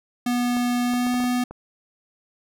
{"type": "tone with pitch glide", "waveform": "square", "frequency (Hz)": [244, 247.1], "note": ["B3", "B3"], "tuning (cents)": [-21, 1], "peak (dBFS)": -21, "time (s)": [0.26, 1.44], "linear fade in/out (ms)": 5, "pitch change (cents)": 22, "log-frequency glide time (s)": [0.83, 1.13]}
{"type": "clicks", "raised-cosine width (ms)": 1, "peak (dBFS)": -23, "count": 7, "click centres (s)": [0.568, 0.937, 1.067, 1.142, 1.203, 1.241, 1.51]}
{"effects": []}